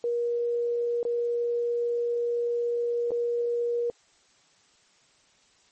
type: tone with dropouts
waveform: sine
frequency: 475.3 Hz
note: A#4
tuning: 34 cents sharp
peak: -24 dBFS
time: 0.04-3.9 s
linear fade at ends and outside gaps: 1 ms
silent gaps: 1.03-1.051 / 3.107-3.117 s
effects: white hiss -62 dBFS RMS until 5.71 s + MP3 32 kbps